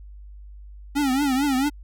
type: tone with vibrato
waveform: square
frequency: 273.3 Hz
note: C#4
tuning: 24 cents flat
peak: -20 dBFS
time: 0.95-1.7 s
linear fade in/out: 20 ms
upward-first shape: triangle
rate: 4.5 Hz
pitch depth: 150 cents each way
effects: added 50 Hz sine -39 dBFS peak until 1.83 s